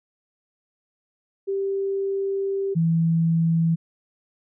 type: tone pair in turn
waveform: sine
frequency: 392 / 164.82 Hz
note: G4 / E3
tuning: 0 / 0 cents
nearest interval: octave + minor third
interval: 1500 cents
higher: first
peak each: -22 / -17 dBFS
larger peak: second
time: 1.47-2.75 / 2.75-3.76 s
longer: first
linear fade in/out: 20 ms
effects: none